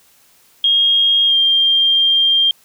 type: tone with pitch glide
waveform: sine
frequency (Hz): 3251 to 3193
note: G#7 to G7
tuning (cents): -38 to +31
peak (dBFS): -10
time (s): 0.64-2.51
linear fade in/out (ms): 2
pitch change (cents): -31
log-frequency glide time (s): 1.26-1.35
effects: white hiss -52 dBFS RMS until 2.64 s